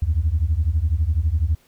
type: beating tone pair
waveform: sine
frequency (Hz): 73 / 85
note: D2 / F2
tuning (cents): -10 / -46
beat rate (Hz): 12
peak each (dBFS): -19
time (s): 0.02-1.55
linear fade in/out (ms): 5
effects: tanh soft clip ceiling -11 dBFS + pink hiss -58 dBFS RMS until 1.67 s